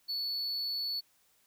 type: tone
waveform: triangle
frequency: 4435 Hz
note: C#8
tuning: in tune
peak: -31 dBFS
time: 0.08-1.01 s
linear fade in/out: 20 ms
effects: white hiss -69 dBFS RMS until 1.46 s